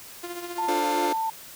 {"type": "tone with tremolo", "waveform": "sawtooth", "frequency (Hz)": 349.2, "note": "F4", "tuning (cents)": 0, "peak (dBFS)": -27, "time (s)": [0.23, 1.1], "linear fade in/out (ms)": 10, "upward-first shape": "triangle", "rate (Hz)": 15, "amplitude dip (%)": 65}
{"type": "tone", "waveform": "sine", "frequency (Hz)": 892, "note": "A5", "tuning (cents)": 23, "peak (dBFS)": -24, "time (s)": [0.58, 1.3], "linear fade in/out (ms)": 5}
{"type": "chord", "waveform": "sawtooth", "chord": "D minor seventh", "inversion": "none", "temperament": "just", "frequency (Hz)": [293.7, 352.4, 440.5, 528.6], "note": ["D4", "F4", "A4", "C5"], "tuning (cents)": [0, 16, 2, 18], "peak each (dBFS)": [-26, -27, -29, -29], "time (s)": [0.68, 1.13], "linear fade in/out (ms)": 5}
{"effects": ["white hiss -44 dBFS RMS until 1.55 s"]}